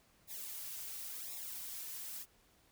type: noise with flanger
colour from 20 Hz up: blue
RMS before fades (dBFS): -45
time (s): 0.27-2.26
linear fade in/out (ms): 50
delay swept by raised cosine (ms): 0.65 to 3.65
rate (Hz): 0.94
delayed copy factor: -0.85
effects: pink hiss -69 dBFS RMS until 2.71 s